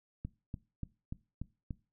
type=click train; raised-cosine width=5 ms; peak=-26 dBFS; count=6; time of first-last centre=0.25-1.708 s; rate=3.43 Hz; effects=noise-tail reverb RT60 0.3 s tail -20 dB re dry